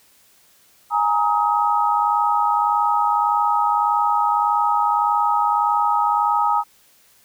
sine chord, Ab suspended second, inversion none, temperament equal with one note detuned, 830.6 / 932.3 / 1264.1 Hz, Ab5 / Bb5 / Eb6, 0 / 0 / +27 cents, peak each -20 dBFS, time 0.9-6.64 s, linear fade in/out 50 ms, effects white hiss -55 dBFS RMS until 7.24 s

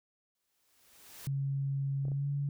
white noise with exponential growth, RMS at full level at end -46 dBFS, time 0.35-1.27 s, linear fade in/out 1 ms, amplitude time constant 200 ms
sine tone with pitch glide, 137.9 to 141.78 Hz, C#3 to C#3, -9 to +39 cents, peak -30 dBFS, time 1.27-2.49 s, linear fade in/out 2 ms, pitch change +48 cents, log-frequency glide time 2.1-2.27 s
clicks, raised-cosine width 2 ms, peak -34 dBFS, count 3, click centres 2.053 / 2.083 / 2.118 s
effects none

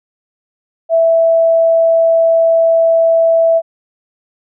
sine tone, 659.3 Hz, E5, in tune, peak -7 dBFS, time 0.89-3.62 s, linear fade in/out 50 ms, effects none

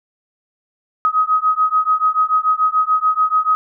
sine beating tone pair, 1259 / 1265.9 Hz, D#6 / D#6, +20 / +30 cents, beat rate 6.9 Hz, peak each -16 dBFS, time 1.05-3.55 s, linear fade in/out 0 ms, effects none

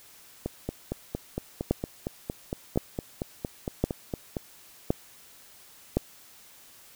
two click trains, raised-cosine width 2 ms, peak -16 / -9 dBFS, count 18 / 5, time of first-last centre 0.46-4.368 / 1.71-5.97 s, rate 4.35 / 0.939 Hz, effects white hiss -53 dBFS RMS until 6.95 s

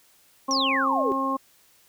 harmonic tone, 268.8 Hz, C4, 47 cents sharp, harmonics 1 / 2 / 3 / 4, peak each -28 / -32 / -35 / -25 dBFS, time 0.48-1.37 s, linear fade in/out 10 ms
sine exponential sweep, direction down, 5950 to 370 Hz, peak -23 dBFS, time 0.51-1.12 s, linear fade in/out 0 ms
effects white hiss -59 dBFS RMS until 1.88 s

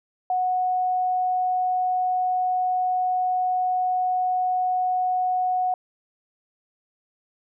sine tone, 735 Hz, F#5, 12 cents flat, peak -20 dBFS, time 0.3-5.74 s, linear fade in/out 2 ms, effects none

